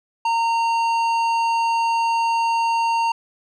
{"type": "tone with tanh clipping", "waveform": "sine", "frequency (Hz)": 920, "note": "A#5", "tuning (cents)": -23, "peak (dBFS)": -19, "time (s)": [0.25, 3.12], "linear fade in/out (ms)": 5, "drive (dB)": 12, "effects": []}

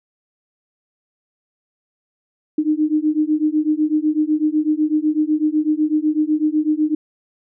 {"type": "beating tone pair", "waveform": "sine", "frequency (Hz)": [302.4, 310.4], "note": ["D#4", "D#4"], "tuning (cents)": [-49, -4], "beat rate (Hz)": 8, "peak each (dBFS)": -18, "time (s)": [2.58, 6.95], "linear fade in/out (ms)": 5, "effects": []}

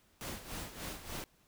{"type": "noise with tremolo", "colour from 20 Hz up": "pink", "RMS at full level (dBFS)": -41, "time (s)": [0.21, 1.24], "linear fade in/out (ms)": 0, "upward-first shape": "sine", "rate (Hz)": 3.4, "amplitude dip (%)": 70, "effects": ["pink hiss -69 dBFS RMS until 1.47 s"]}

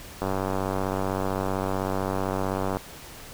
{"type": "click train", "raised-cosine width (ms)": 1, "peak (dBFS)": -13, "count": 245, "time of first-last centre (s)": [0.22, 2.77], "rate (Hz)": 95.7, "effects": ["pink hiss -43 dBFS RMS until 3.33 s"]}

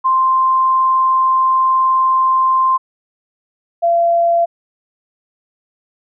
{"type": "tone pair in turn", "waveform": "sine", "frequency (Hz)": [1046.5, 682.1], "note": ["C6", "F5"], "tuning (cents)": [0, -41], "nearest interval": "perfect fifth", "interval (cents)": 741, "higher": "first", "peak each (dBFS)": -10, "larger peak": "neither", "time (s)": [[0.04, 2.78], [3.82, 4.46]], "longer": "first", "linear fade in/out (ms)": 20, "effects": []}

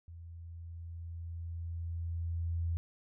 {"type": "tone with level ramp", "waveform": "sine", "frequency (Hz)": 84.1, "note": "E2", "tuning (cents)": 35, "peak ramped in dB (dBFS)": [-46, -30], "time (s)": [0.08, 2.77], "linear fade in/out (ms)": 0, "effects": []}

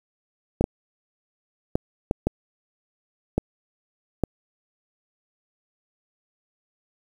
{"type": "clicks", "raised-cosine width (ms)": 2, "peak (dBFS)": -7, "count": 7, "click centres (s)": [0.61, 0.641, 1.755, 2.111, 2.27, 3.38, 4.237], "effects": ["7-bit"]}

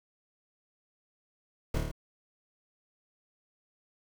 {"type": "noise with echo", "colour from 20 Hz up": "brown", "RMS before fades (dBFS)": -28, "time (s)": [1.74, 1.78], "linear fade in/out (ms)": 5, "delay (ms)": 27, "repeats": 5, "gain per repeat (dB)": -2, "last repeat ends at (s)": 1.915, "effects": []}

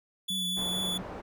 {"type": "tone", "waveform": "45% pulse", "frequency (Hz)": 3445, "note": "A7", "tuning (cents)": -37, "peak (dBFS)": -30, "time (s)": [0.28, 0.98], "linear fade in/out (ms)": 10}
{"type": "tone with vibrato", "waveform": "sine", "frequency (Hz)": 185, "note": "F#3", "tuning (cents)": 0, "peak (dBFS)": -36, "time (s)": [0.3, 1.02], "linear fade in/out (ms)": 5, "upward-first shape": "triangle", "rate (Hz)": 4.4, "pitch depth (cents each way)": 58}
{"type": "low-pass noise", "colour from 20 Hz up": "white", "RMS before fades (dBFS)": -41, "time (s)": [0.56, 1.22], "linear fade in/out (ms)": 20, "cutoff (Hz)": 800, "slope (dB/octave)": 12}
{"effects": []}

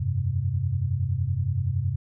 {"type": "chord", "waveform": "sine", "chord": "F suspended second", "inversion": "none", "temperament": "equal", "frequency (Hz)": [87.31, 98, 130.81], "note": ["F2", "G2", "C3"], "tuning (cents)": [0, 0, 0], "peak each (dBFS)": [-29, -26, -27], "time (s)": [0, 1.96], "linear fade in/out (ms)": 10, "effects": []}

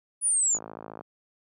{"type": "linear sweep", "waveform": "sine", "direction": "down", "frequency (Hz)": [9880, 6645], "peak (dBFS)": -21, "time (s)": [0.21, 0.59], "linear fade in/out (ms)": 50}
{"type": "click train", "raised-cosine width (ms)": 1, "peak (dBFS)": -25, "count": 26, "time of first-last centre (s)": [0.55, 1.01], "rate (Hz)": 54.4}
{"effects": ["high-pass 150 Hz 12 dB/octave"]}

